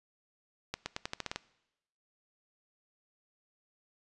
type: accelerating click train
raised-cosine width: 0.2 ms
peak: -17 dBFS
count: 9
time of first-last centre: 0.74-1.36 s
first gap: 120 ms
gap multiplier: 0.87
effects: noise-tail reverb RT60 0.9 s tail -21 dB re dry + resampled to 24000 Hz